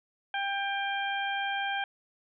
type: harmonic tone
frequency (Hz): 794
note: G5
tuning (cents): +22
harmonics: 1 / 2 / 3 / 4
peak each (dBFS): -32 / -33 / -38 / -38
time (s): 0.34-1.84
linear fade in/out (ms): 2
effects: none